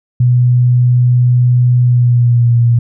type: tone with pitch glide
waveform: sine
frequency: 123.47 to 118.51 Hz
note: B2 to A#2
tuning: 0 to +29 cents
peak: -6 dBFS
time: 0.2-2.79 s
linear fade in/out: 5 ms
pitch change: -71 cents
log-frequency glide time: 1.82-2.55 s
effects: none